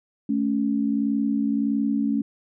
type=tone pair together; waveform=sine; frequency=217.6 / 279.2 Hz; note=A3 / C#4; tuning=-19 / +13 cents; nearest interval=major third; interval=432 cents; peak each=-23 dBFS; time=0.29-2.22 s; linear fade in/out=5 ms; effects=none